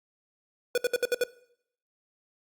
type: tone bursts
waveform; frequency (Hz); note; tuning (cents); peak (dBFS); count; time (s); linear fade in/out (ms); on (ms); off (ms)
square; 490; B4; -14; -23; 6; 0.75-1.238; 2; 28; 64
effects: noise-tail reverb RT60 0.7 s tail -20 dB re dry + Opus 48 kbps